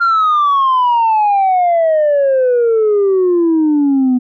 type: exponential sweep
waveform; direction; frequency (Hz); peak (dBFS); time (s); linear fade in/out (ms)
sine; down; 1400 to 246.9; -7; 0-4.19; 20
effects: tanh soft clip ceiling -7 dBFS